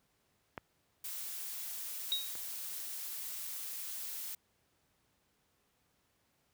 clicks, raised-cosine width 0.5 ms, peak -25 / -34 dBFS, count 2, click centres 0.578 / 2.354 s
blue noise, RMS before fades -42 dBFS, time 1.04-4.35 s, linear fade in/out 5 ms
sine tone with exponential decay, 3800 Hz, A#7, 33 cents sharp, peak -27 dBFS, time 2.12-2.38 s, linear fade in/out 0 ms, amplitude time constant 55 ms
effects pink hiss -75 dBFS RMS until 6.53 s + high-pass 60 Hz 12 dB/octave

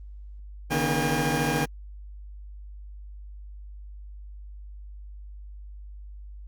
20% pulse tone cluster, 141.9 / 155.9 / 240.7 / 807 Hz, C#3 / D#3 / B3 / G#5, +41 / +4 / -44 / -50 cents, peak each -24 dBFS, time 0.7-1.66 s, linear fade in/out 20 ms, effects added 50 Hz sine -39 dBFS peak until 6.47 s + Opus 32 kbps

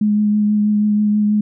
sine tone with vibrato, 209.6 Hz, G#3, 16 cents sharp, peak -12 dBFS, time 0.01-1.41 s, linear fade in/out 5 ms, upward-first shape triangle, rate 6.2 Hz, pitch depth 18 cents each way, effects none

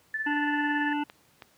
sine tone with tremolo, 1752 Hz, A6, 8 cents flat, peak -26 dBFS, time 0.14-0.93 s, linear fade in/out 2 ms, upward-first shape sine, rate 18 Hz, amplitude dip 60%
harmonic tone, 293.7 Hz, D4, in tune, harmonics 1 / 3 / 5 / 7 / 9 / 10, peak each -28 / -31 / -39 / -47 / -41 / -45 dBFS, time 0.26-1.04 s, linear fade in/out 10 ms
clicks, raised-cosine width 0.3 ms, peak -26 dBFS, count 2, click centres 1.099 / 1.422 s
effects pink hiss -62 dBFS RMS until 1.57 s + high-pass 100 Hz 12 dB/octave

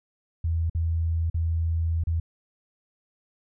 sine tone with dropouts, 82.41 Hz, E2, in tune, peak -22 dBFS, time 0.44-2.2 s, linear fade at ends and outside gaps 5 ms, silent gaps 0.698-0.748 / 1.3-1.343 / 2.038-2.07 s, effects none

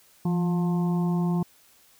harmonic tone with a mistuned harmonic, 177.5 Hz, F3, 28 cents sharp, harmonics 1 / 2 / 4 / 5 / 6, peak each -22 / -33 / -39 / -39 / -42 dBFS, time 0.25-1.43 s, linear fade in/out 5 ms, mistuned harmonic 1, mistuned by -56 cents, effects white hiss -58 dBFS RMS until 1.99 s

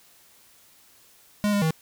square tone with pitch steps, 207.2 / 203.2 / 159.6 Hz, G#3 / G#3 / D#3, -4 / -38 / +44 cents, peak -21 dBFS, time 1.44-1.707 s, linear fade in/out 0 ms, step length 89 ms, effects white hiss -56 dBFS RMS until 1.81 s

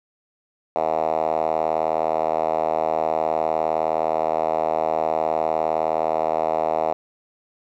5% pulse tone with band-pass filter, 79.5 Hz, D#2, 38 cents sharp, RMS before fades -22 dBFS, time 0.76-6.93 s, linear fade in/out 0 ms, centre 680 Hz, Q 3.4, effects none

